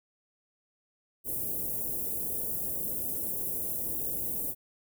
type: band-stop noise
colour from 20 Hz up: white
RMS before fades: -33 dBFS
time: 1.24-4.55 s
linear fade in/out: 50 ms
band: 550 to 11000 Hz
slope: 24 dB/octave
effects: none